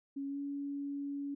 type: tone with pitch glide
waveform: sine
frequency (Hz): 277.2 to 282.4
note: C#4 to C#4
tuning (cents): 0 to +32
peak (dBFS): -36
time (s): 0.16-1.35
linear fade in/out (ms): 10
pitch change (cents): +32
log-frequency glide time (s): 0.27-0.39
effects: none